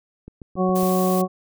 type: click train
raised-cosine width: 3 ms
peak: -25 dBFS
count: 5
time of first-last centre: 0.28-0.831 s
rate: 7.26 Hz
type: harmonic tone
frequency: 185 Hz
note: F#3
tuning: in tune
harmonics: 1 / 2 / 3 / 4 / 6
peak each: -20 / -23 / -25 / -26 / -28 dBFS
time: 0.56-1.28 s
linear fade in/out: 50 ms
type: noise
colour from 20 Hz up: blue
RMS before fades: -32 dBFS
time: 0.75-1.22 s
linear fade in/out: 10 ms
effects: none